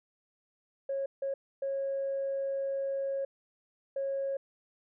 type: tone bursts at uneven times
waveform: sine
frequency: 547 Hz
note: C#5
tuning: 23 cents flat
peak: -29 dBFS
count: 4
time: 0.89-1.06 / 1.22-1.34 / 1.62-3.25 / 3.96-4.37 s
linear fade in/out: 5 ms
effects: tanh soft clip ceiling -26 dBFS